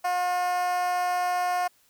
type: tone with high-pass filter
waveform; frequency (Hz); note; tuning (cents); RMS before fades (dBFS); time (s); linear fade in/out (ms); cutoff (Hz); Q
10% pulse; 358.5; F4; +45; -26; 0.04-1.68; 10; 760; 6.3
effects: white hiss -63 dBFS RMS until 1.89 s